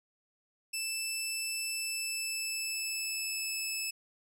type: tone with pitch glide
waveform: 15% pulse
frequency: 2642 to 2613 Hz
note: E7 to E7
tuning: +3 to -16 cents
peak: -26 dBFS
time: 0.73-3.91 s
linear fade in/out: 10 ms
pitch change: -19 cents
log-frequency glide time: 1.71-3.55 s
effects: none